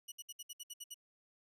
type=tone bursts; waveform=15% pulse; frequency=2929 Hz; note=F#7; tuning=18 cents flat; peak=-37 dBFS; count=9; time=0.08-0.944 s; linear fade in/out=10 ms; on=40 ms; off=63 ms; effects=none